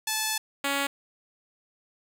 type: tone pair in turn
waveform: 5% pulse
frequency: 870 / 279.5 Hz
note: A5 / C#4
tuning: -20 / +14 cents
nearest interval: octave + minor sixth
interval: 1966 cents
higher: first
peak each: -14 dBFS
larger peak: neither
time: 0.07-0.38 / 0.64-0.87 s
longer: first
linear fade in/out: 5 ms
effects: none